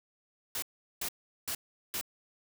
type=noise bursts; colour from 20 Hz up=white; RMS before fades=-35 dBFS; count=4; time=0.55-2.012 s; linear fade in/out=2 ms; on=73 ms; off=390 ms; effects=none